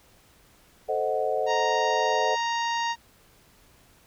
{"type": "chord", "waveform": "sine", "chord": "A diminished seventh", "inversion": "none", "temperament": "equal", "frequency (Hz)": [440, 523.3, 622.3, 740], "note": ["A4", "C5", "Eb5", "Gb5"], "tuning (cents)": [0, 0, 0, 0], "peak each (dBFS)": -29, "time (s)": [0.88, 2.36], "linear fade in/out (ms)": 20}
{"type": "harmonic tone", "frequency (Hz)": 932.3, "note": "A#5", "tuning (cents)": 0, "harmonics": [1, 2, 3, 4, 5, 6, 7], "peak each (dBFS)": [-26, -32, -36, -38, -40, -42, -43], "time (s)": [1.46, 2.96], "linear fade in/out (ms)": 50}
{"effects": ["pink hiss -58 dBFS RMS until 4.06 s"]}